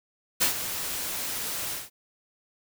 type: noise with ADSR envelope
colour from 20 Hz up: white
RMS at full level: -21 dBFS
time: 0.4-1.9 s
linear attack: 20 ms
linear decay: 110 ms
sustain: -11 dB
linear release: 180 ms
effects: none